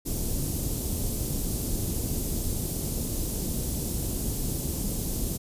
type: band-stop noise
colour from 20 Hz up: pink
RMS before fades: -29 dBFS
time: 0.05-5.38 s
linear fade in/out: 20 ms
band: 330 to 8000 Hz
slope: 12 dB/octave
effects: resampled to 32000 Hz